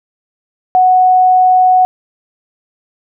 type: tone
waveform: sine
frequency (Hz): 739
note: F#5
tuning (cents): -2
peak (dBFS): -5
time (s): 0.75-1.85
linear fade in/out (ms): 0
effects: none